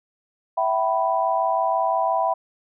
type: chord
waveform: sine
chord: E minor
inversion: none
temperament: equal with one note detuned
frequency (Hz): 659.3 / 765.2 / 987.8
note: E5 / G5 / B5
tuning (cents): 0 / -42 / 0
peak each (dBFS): -23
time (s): 0.57-2.34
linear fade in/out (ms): 10
effects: none